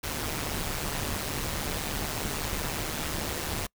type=noise with amplitude modulation; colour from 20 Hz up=pink; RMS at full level=-29 dBFS; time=0.03-3.67 s; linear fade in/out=10 ms; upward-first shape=sine; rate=150 Hz; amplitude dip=70%; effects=noise-tail reverb RT60 0.1 s tail -26 dB re dry